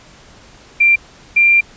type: tone pair in turn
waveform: sine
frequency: 2367 / 2377 Hz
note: D7 / D7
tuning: +13 / +20 cents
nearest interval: unison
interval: 7 cents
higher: second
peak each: -7 dBFS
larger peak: neither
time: 0.8-0.96 / 1.36-1.61 s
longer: second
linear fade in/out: 10 ms
effects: pink hiss -43 dBFS RMS until 1.76 s + resampled to 16000 Hz